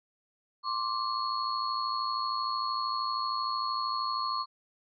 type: tone cluster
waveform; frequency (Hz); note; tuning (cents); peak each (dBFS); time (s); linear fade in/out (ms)
sine; 1052 / 1165 / 4332; C6 / D6 / C#8; +9 / -14 / -41; -32 / -33 / -36; 0.63-4.46; 50
effects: none